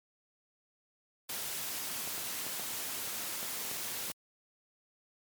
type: noise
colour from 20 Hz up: white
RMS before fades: -38 dBFS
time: 1.29-4.12 s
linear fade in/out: 5 ms
type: clicks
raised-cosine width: 1 ms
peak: -30 dBFS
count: 7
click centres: 2.075 / 2.18 / 2.466 / 2.596 / 3.429 / 3.714 / 4.1 s
effects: high-pass 100 Hz 12 dB/octave + MP3 96 kbps